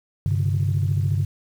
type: chord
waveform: sine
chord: G suspended fourth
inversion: none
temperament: equal with one note detuned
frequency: 98 / 133.02 / 146.83 Hz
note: G2 / C3 / D3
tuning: 0 / +29 / 0 cents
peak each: -20 / -24 / -24 dBFS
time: 0.26-1.25 s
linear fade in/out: 0 ms
effects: tanh soft clip ceiling -12 dBFS + 8-bit